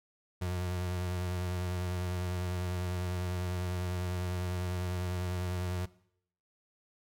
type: tone with vibrato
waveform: 35% pulse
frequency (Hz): 90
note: F#2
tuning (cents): -47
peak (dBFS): -30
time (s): 0.41-5.86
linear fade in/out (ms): 10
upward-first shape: sine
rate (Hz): 10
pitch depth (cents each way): 26
effects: noise-tail reverb RT60 0.7 s tail -20 dB re dry